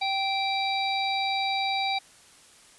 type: harmonic tone with a mistuned harmonic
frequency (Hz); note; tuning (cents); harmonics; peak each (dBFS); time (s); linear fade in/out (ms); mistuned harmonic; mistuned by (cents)
780; G5; -9; 1 / 3 / 5 / 6; -27 / -31 / -31 / -36; 0.01-1.99; 10; 5; -22
effects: white hiss -54 dBFS RMS until 2.78 s + resampled to 24000 Hz